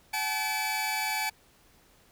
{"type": "tone cluster", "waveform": "sawtooth", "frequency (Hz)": [760, 860, 2301], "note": ["F#5", "A5", "D7"], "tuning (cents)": [46, -40, -36], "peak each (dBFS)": [-33, -28, -28], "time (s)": [0.13, 1.3], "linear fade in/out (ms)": 10, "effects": ["pink hiss -61 dBFS RMS until 2.11 s"]}